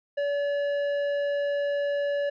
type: tone with tanh clipping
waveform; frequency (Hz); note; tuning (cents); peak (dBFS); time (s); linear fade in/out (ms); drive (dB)
sine; 572; D5; -46; -26; 0.17-2.3; 10; 10
effects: none